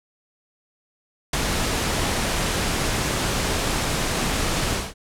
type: noise with ADSR envelope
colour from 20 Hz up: pink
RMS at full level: -20 dBFS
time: 1.33-4.94 s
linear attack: 4 ms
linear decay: 24 ms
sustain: -3 dB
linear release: 210 ms
effects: low-pass 10000 Hz 12 dB/octave